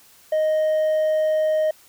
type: tone with hard clipping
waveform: sine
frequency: 622.3 Hz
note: D#5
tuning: in tune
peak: -18 dBFS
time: 0.32-1.71 s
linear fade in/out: 5 ms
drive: 2 dB
effects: white hiss -52 dBFS RMS until 1.88 s